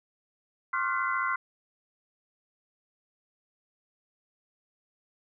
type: tone cluster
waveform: sine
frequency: 1063 / 1157 / 1395 / 1509 / 2023 Hz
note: C6 / D6 / F6 / F#6 / B6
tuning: +27 / -26 / -2 / +34 / +41 cents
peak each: -30 / -37 / -31 / -35 / -35 dBFS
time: 0.73-1.36 s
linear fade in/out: 5 ms
effects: none